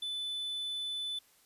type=tone; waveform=triangle; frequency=3500 Hz; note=A7; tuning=10 cents flat; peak=-33 dBFS; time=0.02-1.19 s; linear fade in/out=5 ms; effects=white hiss -65 dBFS RMS until 1.45 s + resampled to 32000 Hz